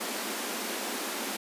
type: high-pass noise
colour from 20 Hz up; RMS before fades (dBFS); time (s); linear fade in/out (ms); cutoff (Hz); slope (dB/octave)
pink; -34; 0-1.37; 10; 200; 96
effects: resampled to 32000 Hz